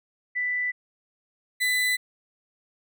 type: tone pair in turn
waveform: sine / 35% pulse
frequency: 1984 / 1999 Hz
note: B6 / B6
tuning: +7 / +20 cents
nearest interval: unison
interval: 13 cents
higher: second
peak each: -24 / -20 dBFS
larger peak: second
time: 0.35-0.72 / 1.6-1.97 s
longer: neither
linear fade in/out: 20 ms
effects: none